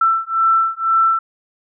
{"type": "beating tone pair", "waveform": "sine", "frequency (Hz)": [1334, 1336], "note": ["E6", "E6"], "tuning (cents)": [20, 23], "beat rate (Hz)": 2, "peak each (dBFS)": -16, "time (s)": [0.01, 1.19], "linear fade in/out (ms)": 5, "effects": []}